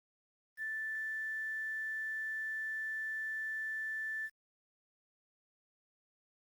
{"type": "tone with quantisation", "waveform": "sine", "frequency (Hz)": 1760, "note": "A6", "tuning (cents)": 0, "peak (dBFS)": -36, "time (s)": [0.57, 4.3], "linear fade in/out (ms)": 50, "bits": 10, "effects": ["Opus 32 kbps"]}